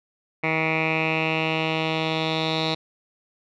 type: tone with low-pass filter sweep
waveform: 10% pulse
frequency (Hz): 159.5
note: D#3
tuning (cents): +43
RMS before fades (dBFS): -24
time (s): 0.43-2.75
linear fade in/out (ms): 10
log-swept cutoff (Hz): 2200 to 3900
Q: 5.6
effects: none